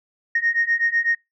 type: beating tone pair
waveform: sine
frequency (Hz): 1855 / 1863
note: A#6 / A#6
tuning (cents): -9 / -2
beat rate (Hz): 8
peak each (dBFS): -21 / -20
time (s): 0.35-1.15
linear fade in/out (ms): 5
effects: noise-tail reverb RT60 0.2 s tail -24 dB re dry + tanh soft clip ceiling -10 dBFS